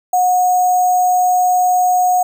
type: tone with sample-and-hold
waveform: sine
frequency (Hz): 729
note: F#5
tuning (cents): -26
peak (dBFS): -10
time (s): 0.13-2.23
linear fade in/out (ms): 5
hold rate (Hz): 7350
effects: none